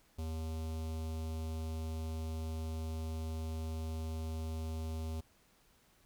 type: tone with notch filter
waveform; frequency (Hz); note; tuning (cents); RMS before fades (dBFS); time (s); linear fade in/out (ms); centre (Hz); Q
square; 80; D#2; +49; -39; 0.18-5.21; 10; 1700; 0.8
effects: pink hiss -68 dBFS RMS until 6.05 s